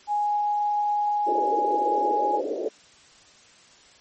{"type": "tone", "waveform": "sine", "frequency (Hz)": 830.6, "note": "G#5", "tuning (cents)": 0, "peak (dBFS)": -21, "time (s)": [0.07, 2.41], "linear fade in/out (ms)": 50}
{"type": "band-pass noise", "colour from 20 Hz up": "white", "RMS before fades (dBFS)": -28, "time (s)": [1.26, 2.69], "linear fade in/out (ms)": 10, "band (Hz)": [320, 560], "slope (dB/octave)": 48}
{"effects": ["white hiss -53 dBFS RMS until 4 s", "MP3 32 kbps"]}